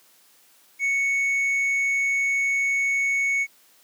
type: tone with tanh clipping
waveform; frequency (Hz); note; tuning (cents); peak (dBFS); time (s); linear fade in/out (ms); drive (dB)
sine; 2217; C#7; 0; -21; 0.79-3.47; 50; 4
effects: white hiss -57 dBFS RMS until 3.83 s + high-pass 200 Hz 12 dB/octave